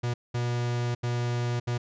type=tone bursts at uneven times; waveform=45% pulse; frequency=120.7 Hz; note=B2; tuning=39 cents flat; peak=-26 dBFS; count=4; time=0.03-0.14 / 0.34-0.95 / 1.03-1.6 / 1.67-1.78 s; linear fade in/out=10 ms; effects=resampled to 16000 Hz